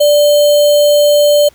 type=tone with sample-and-hold; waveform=sine; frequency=587.3 Hz; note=D5; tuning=in tune; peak=-5 dBFS; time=0-1.49 s; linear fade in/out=10 ms; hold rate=3675 Hz; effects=pink hiss -47 dBFS RMS until 1.54 s